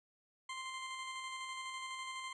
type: tone with tremolo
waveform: 20% pulse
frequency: 1046.5 Hz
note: C6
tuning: in tune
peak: -36 dBFS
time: 0.49-2.33 s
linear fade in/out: 5 ms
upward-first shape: square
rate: 12 Hz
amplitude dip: 25%
effects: resampled to 22050 Hz